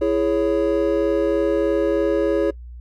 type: chord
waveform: triangle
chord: C# minor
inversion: first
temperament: just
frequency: 332.6 / 415.8 / 554.4 Hz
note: E4 / G#4 / C#5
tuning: +16 / +2 / 0 cents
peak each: -19 dBFS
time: 0.01-2.51 s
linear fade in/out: 10 ms
effects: noise-tail reverb RT60 0.1 s tail -22 dB re dry + added 60 Hz sine -34 dBFS peak until 2.8 s